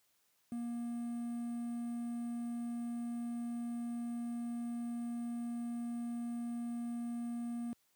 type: tone with quantisation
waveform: triangle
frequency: 236.7 Hz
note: A#3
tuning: 27 cents sharp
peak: -35 dBFS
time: 0.52-7.73 s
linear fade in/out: 0 ms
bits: 10
effects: white hiss -75 dBFS RMS until 7.95 s + high-pass 80 Hz 12 dB/octave